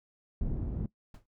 pink low-pass noise, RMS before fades -33 dBFS, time 0.41-0.86 s, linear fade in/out 2 ms, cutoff 210 Hz, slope 12 dB/octave
brown noise with exponential decay, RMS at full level -42 dBFS, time 1.14-1.26 s, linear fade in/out 5 ms, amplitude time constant 26 ms
effects noise-tail reverb RT60 0.1 s tail -19 dB re dry

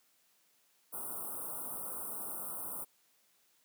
white band-stop noise, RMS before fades -41 dBFS, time 0.92-2.85 s, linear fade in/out 20 ms, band 1400 to 8500 Hz, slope 96 dB/octave, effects white hiss -71 dBFS RMS until 3.64 s + high-pass 150 Hz 12 dB/octave

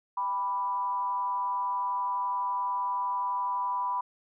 sine tone with frequency modulation, 987.8 Hz, B5, in tune, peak -27 dBFS, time 0.17-4.01 s, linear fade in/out 5 ms, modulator 187 Hz, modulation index 0.44, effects none

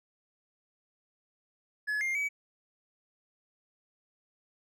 triangle tone with pitch steps, 1702 / 2115 / 2278 Hz, G#6 / C7 / C#7, +42 / +18 / +47 cents, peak -27 dBFS, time 1.87-2.29 s, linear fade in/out 20 ms, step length 140 ms, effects none

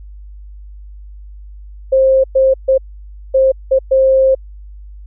sine tone bursts at uneven times, 530 Hz, C5, 22 cents sharp, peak -7 dBFS, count 6, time 1.92-2.24 / 2.35-2.54 / 2.68-2.78 / 3.34-3.52 / 3.71-3.79 / 3.91-4.35 s, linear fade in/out 10 ms, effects added 50 Hz sine -31 dBFS peak until 5.06 s

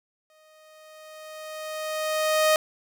sawtooth tone with exponential growth, 622.3 Hz, D#5, in tune, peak -13 dBFS, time 0.3-2.56 s, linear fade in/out 1 ms, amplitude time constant 490 ms, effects none

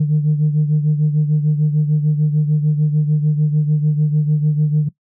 sine beating tone pair, 150.2 / 156.9 Hz, D3 / D#3, +39 / +15 cents, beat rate 6.7 Hz, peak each -12 / -19 dBFS, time 0-4.89 s, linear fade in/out 10 ms, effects noise-tail reverb RT60 0.1 s tail -19 dB re dry + tanh soft clip ceiling -8 dBFS

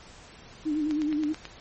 sine tone with vibrato, 303.1 Hz, D#4, 45 cents flat, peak -24 dBFS, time 0.65-1.34 s, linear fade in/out 20 ms, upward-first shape sine, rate 9.4 Hz, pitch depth 59 cents each way
click train, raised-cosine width 0.2 ms, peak -21 dBFS, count 6, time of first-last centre 0.91-1.453 s, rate 9.2 Hz
effects pink hiss -49 dBFS RMS until 1.6 s + MP3 32 kbps

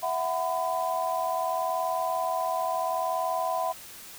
sine chord, E suspended second, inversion none, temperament equal with one note detuned, 659.3 / 740 / 1006.2 Hz, E5 / F#5 / B5, 0 / 0 / +32 cents, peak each -30 dBFS, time 0.02-3.73 s, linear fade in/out 20 ms, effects white hiss -45 dBFS RMS until 4.18 s

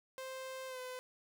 sawtooth tone with pitch glide, 523.3 to 507.2 Hz, C5 to B4, 0 to +46 cents, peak -39 dBFS, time 0.18-0.99 s, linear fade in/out 0 ms, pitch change -54 cents, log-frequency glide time 0.67-0.79 s, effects 11-bit

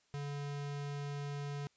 square tone, 143.3 Hz, D3, 42 cents flat, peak -39 dBFS, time 0.14-1.67 s, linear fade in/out 0 ms, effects white hiss -73 dBFS RMS until 1.76 s + resampled to 16000 Hz

